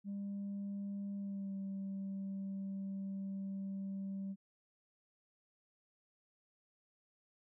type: tone with pitch glide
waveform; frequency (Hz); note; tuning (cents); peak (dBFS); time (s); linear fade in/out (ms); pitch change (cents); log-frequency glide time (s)
sine; 200 to 194.76; G3 to G3; +35 to -11; -37; 0.04-4.36; 50; -46; 1.16-1.55
effects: tanh soft clip ceiling -37 dBFS